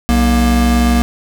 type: tone pair together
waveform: square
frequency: 62.77 / 237 Hz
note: B1 / A#3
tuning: +29 / +29 cents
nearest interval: octave + major seventh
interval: 2300 cents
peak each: -13 dBFS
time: 0.09-1.02 s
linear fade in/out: 0 ms
effects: none

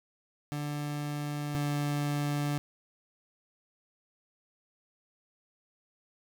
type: tone pair in turn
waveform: 30% pulse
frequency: 146.83 / 145.56 Hz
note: D3 / D3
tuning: 0 / -15 cents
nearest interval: unison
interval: 15 cents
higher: first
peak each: -30 / -26 dBFS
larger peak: second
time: 0.52-1.55 / 1.55-2.58 s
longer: neither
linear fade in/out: 0 ms
effects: none

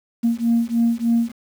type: beating tone pair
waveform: sine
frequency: 231 / 234.3 Hz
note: A#3 / A#3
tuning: -16 / +9 cents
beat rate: 3.3 Hz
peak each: -18 dBFS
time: 0.23-1.32 s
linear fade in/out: 20 ms
effects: tanh soft clip ceiling -10 dBFS + 7-bit

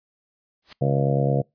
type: noise with exponential growth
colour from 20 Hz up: white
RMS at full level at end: -34 dBFS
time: 0.62-0.73 s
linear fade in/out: 5 ms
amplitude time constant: 22 ms
type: harmonic tone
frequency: 69.3 Hz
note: C#2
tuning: in tune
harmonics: 2 / 3 / 4 / 5 / 6 / 7 / 8 / 9 / 10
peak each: -20 / -29 / -32 / -33 / -35 / -26 / -30 / -31 / -31 dBFS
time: 0.81-1.42 s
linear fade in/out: 10 ms
effects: noise-tail reverb RT60 0.2 s tail -25 dB re dry + resampled to 11025 Hz

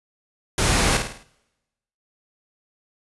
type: noise with echo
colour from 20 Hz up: pink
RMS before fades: -20 dBFS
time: 0.58-0.97 s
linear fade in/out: 2 ms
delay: 52 ms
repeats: 5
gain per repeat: -6 dB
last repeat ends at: 1.23 s
effects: noise-tail reverb RT60 1.0 s tail -23 dB re dry + resampled to 24000 Hz

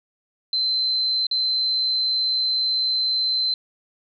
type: tone with dropouts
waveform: sine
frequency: 4081 Hz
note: C8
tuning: 44 cents flat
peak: -19 dBFS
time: 0.53-3.54 s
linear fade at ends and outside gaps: 2 ms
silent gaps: 1.268-1.312 s
effects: none

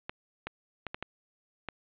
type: clicks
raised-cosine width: 0.3 ms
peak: -19 dBFS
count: 6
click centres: 0.095 / 0.47 / 0.867 / 0.945 / 1.026 / 1.687 s
effects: resampled to 8000 Hz + 8-bit

